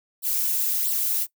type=noise with flanger; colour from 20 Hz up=violet; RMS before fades=-24 dBFS; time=0.22-1.27 s; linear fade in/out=50 ms; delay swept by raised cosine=0.22 to 3.42 ms; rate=1.5 Hz; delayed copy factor=+0.85; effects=noise-tail reverb RT60 0.1 s tail -19 dB re dry